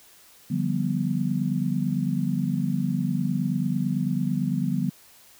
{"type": "chord", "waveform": "sine", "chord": "G dominant seventh", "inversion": "second", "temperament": "just", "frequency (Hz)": [147, 176.4, 196, 245], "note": ["D3", "F3", "G3", "B3"], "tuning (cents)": [2, 18, 0, -14], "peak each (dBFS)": -28, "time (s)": [0.5, 4.9], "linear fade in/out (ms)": 10, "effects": ["white hiss -53 dBFS RMS until 5.39 s"]}